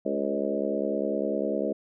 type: harmonic tone with a mistuned harmonic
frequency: 70 Hz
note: C#2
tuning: 18 cents sharp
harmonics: 3 / 4 / 5 / 6 / 7 / 8 / 9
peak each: -33 / -33 / -33 / -33 / -33 / -33 / -33 dBFS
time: 0.05-1.73 s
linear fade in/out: 10 ms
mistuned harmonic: 8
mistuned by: -16 cents
effects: none